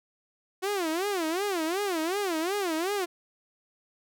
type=tone with vibrato; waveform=sawtooth; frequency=360.2 Hz; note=F#4; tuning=46 cents flat; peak=-23 dBFS; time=0.62-3.06 s; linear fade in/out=20 ms; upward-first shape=sine; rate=2.7 Hz; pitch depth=240 cents each way; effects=none